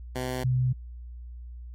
10% pulse / sine tone pair in turn, 127.2 / 127.2 Hz, C3 / C3, -48 / -48 cents, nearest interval unison, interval 0 cents, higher neither, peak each -21 dBFS, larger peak neither, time 0.15-0.44 / 0.44-0.73 s, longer neither, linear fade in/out 10 ms, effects added 60 Hz sine -38 dBFS peak until 1.74 s + MP3 64 kbps

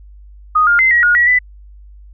sine tone with pitch steps, 1243 / 1411 / 2066 / 1907 / 1439 / 1923 / 1993 Hz, D#6 / F6 / C7 / A#6 / F#6 / B6 / B6, -2 / +17 / -22 / +39 / -49 / -47 / +15 cents, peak -8 dBFS, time 0.55-1.39 s, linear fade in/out 10 ms, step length 120 ms, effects added 50 Hz sine -36 dBFS peak until 2.13 s

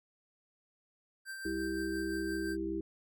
square tone with tremolo, 1568 Hz, G6, in tune, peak -40 dBFS, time 1.25-2.57 s, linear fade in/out 50 ms, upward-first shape sine, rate 5.8 Hz, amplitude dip 35%
harmonic tone, 65.41 Hz, C2, in tune, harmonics 1 / 3 / 5 / 6, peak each -45 / -44 / -35 / -39 dBFS, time 1.45-2.81 s, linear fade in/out 5 ms
effects none

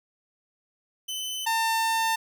sawtooth tone pair in turn, 3036 / 900.1 Hz, F#7 / A5, +44 / +39 cents, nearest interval octave + major sixth, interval 2105 cents, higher first, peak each -27 / -19 dBFS, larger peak second, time 1.08-1.46 / 1.46-2.16 s, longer second, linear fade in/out 10 ms, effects none

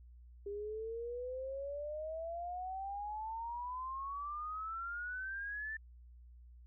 sine exponential sweep, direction up, 400 to 1782 Hz, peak -39 dBFS, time 0.46-5.77 s, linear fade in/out 5 ms, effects added 60 Hz sine -54 dBFS peak until 6.66 s

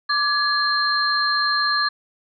sine tone cluster, 1172 / 1686 / 4172 Hz, D6 / G#6 / C8, -4 / +26 / -6 cents, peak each -22 dBFS, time 0.09-1.89 s, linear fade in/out 10 ms, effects none

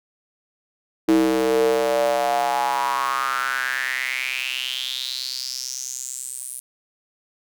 square tone with high-pass filter sweep, 64.5 Hz, C2, 24 cents flat, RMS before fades -23 dBFS, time 1.08-6.6 s, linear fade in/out 5 ms, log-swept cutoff 320 to 10000 Hz, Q 6.2, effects none

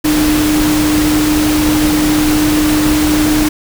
sine tone in noise, 303.5 Hz, D#4, 43 cents flat, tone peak -10 dBFS, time 0.04-3.49 s, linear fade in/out 10 ms, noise pink, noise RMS -17 dBFS, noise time 0.04-3.49 s, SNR +4 dB, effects none

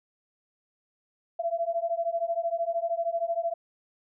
sine beating tone pair, 668 / 681 Hz, E5 / F5, +23 / -44 cents, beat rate 13 Hz, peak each -29 dBFS, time 1.39-3.54 s, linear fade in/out 10 ms, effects none

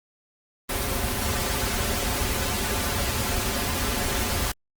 pink noise with comb filter, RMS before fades -26 dBFS, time 0.69-4.52 s, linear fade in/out 5 ms, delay 6.3 ms, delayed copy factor -0.85, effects Opus 24 kbps

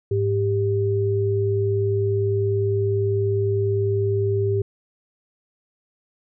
sine tone pair together, 104.5 / 394.9 Hz, G#2 / G4, +11 / +13 cents, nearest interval octave + major seventh, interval 2302 cents, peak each -21 dBFS, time 0.11-4.62 s, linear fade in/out 5 ms, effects none

